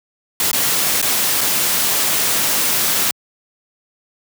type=noise with dropouts; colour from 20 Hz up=white; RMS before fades=-17 dBFS; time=0.4-3.11 s; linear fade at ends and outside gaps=1 ms; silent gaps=0.514-0.53 / 1.016-1.026 / 1.409-1.413 s; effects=high-pass 100 Hz 12 dB/octave